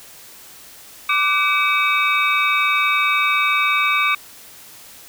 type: tone cluster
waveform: sine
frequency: 1174 / 1506 / 2287 / 2577 / 3712 Hz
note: D6 / F#6 / D7 / E7 / A#7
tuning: -1 / +30 / -47 / -40 / -8 cents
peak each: -19 / -27 / -19 / -22 / -26 dBFS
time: 1.09-4.15 s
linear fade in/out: 5 ms
effects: white hiss -42 dBFS RMS until 5.08 s